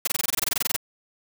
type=noise bursts; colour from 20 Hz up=white; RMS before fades=-23 dBFS; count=16; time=0.05-0.764 s; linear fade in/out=5 ms; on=24 ms; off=22 ms; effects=none